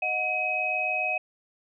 sine tone cluster, 624 / 731 / 2538 Hz, D#5 / F#5 / D#7, +5 / -21 / +34 cents, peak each -34 / -31 / -26 dBFS, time 0.02-1.18 s, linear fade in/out 5 ms, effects none

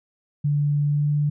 sine tone with pitch glide, 145.8 to 147.24 Hz, D3 to D3, -12 to +5 cents, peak -18 dBFS, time 0.44-1.3 s, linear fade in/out 10 ms, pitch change +17 cents, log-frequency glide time 0.86-1.1 s, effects none

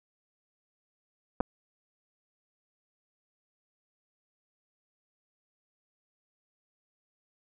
clicks, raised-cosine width 1 ms, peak -14 dBFS, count 2, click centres 1.404 / 1.408 s, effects none

